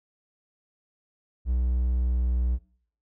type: tone with pitch glide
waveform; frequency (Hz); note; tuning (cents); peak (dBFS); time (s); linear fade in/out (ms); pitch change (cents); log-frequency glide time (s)
triangle; 61.74 to 61.24; B1 to B1; 0 to -14; -20; 1.45-2.59; 50; -14; 1.93-2.4
effects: noise-tail reverb RT60 0.6 s tail -21 dB re dry